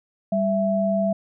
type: tone pair together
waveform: sine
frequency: 196.96 / 663 Hz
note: G3 / E5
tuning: +8 / +10 cents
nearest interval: octave + major sixth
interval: 2102 cents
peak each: -22 / -21 dBFS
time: 0.32-1.13 s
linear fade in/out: 5 ms
effects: none